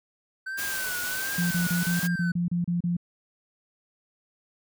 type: tone with vibrato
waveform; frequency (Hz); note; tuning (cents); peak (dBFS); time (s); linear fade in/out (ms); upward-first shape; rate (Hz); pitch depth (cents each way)
triangle; 1526; G6; -47; -29; 0.46-2.32; 10; triangle; 1.4; 100
type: noise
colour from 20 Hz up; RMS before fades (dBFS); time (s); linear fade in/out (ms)
white; -33; 0.57-2.08; 20
type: tone bursts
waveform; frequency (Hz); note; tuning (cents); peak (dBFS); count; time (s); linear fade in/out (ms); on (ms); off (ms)
sine; 173.8; F3; -8; -23; 10; 1.38-2.968; 5; 130; 32
effects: none